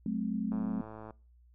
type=chord; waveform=sine; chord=F# diminished; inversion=none; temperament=equal with one note detuned; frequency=185 / 215.7 / 261.6 Hz; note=F#3 / A3 / C4; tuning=0 / -34 / 0 cents; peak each=-36 / -32 / -37 dBFS; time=0.06-0.81 s; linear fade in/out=2 ms
type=click train; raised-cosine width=1 ms; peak=-32 dBFS; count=65; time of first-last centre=0.52-1.107 s; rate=109 Hz
effects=noise-tail reverb RT60 0.4 s tail -24 dB re dry + added 60 Hz sine -58 dBFS peak until 1.54 s